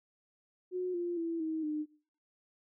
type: tone with pitch steps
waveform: sine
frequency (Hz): 364.4 / 348.1 / 332.6 / 317.8 / 303.6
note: F#4 / F4 / E4 / D#4 / D#4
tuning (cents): -26 / -6 / +16 / +37 / -42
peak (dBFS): -32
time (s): 0.71-1.86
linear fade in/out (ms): 50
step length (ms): 230
effects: noise-tail reverb RT60 0.6 s tail -25 dB re dry